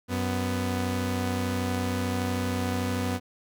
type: tone pair together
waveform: sawtooth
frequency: 93.3 / 248.1 Hz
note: F#2 / B3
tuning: +15 / +8 cents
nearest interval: octave + perfect fourth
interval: 1693 cents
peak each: -25 / -25 dBFS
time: 0.08-3.2 s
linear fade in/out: 50 ms
effects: none